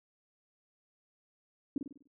sine tone with echo, 280 Hz, C#4, 18 cents sharp, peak -28 dBFS, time 1.76-1.78 s, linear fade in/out 2 ms, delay 49 ms, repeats 6, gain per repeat -6 dB, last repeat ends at 2.074 s, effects none

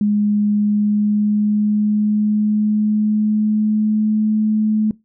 sine tone with pitch glide, 207.7 to 215 Hz, G#3 to A3, 0 to -40 cents, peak -13 dBFS, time 0.01-4.91 s, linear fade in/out 2 ms, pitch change +60 cents, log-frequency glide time 0.53-4.36 s, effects noise-tail reverb RT60 0.2 s tail -21 dB re dry

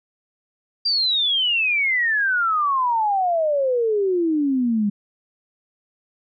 sine exponential sweep, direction down, 4776 to 199.9 Hz, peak -17 dBFS, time 0.85-4.9 s, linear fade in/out 10 ms, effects none

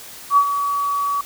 sine tone with ADSR envelope, 1137 Hz, C#6, 44 cents sharp, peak -8 dBFS, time 0.3-1.21 s, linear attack 69 ms, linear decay 72 ms, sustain -10 dB, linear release 3 ms, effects white hiss -38 dBFS RMS until 1.25 s

